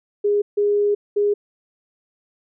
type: tone bursts at uneven times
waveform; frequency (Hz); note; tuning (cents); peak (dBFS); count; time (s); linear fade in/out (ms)
sine; 411; G#4; -18; -15; 3; 0.24-0.42 / 0.57-0.95 / 1.16-1.34; 10
effects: none